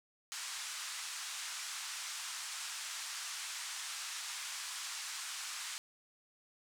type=band-pass noise; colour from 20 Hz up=white; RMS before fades=-43 dBFS; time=0.32-5.78 s; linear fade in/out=0 ms; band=990 to 8500 Hz; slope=24 dB/octave; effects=none